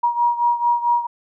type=beating tone pair; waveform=sine; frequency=952 / 956.5 Hz; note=A#5 / A#5; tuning=+36 / +44 cents; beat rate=4.5 Hz; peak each=-17 / -21 dBFS; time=0.03-1.07 s; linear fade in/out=10 ms; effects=none